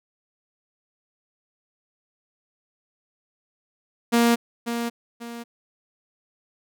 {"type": "tone with echo", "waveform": "sawtooth", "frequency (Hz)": 234.9, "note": "A#3", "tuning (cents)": 13, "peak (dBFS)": -12, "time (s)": [4.12, 4.36], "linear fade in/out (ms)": 20, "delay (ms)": 540, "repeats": 2, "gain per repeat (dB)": -9, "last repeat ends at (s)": 5.44, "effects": []}